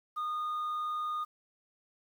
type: tone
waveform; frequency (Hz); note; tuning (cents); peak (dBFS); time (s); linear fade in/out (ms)
sine; 1227; D#6; -25; -29; 0.16-1.25; 20
effects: tanh soft clip ceiling -31 dBFS + 10-bit